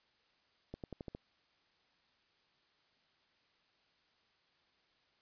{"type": "accelerating click train", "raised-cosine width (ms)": 2, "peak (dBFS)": -30, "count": 6, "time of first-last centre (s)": [0.74, 1.149], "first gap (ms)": 98, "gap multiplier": 0.91, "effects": ["white hiss -73 dBFS RMS until 5.21 s", "resampled to 11025 Hz"]}